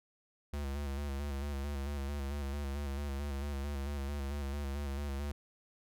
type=tone with vibrato; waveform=square; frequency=70.5 Hz; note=C#2; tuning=30 cents sharp; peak=-36 dBFS; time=0.53-5.32 s; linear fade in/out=5 ms; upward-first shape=square; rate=4.5 Hz; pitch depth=44 cents each way; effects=none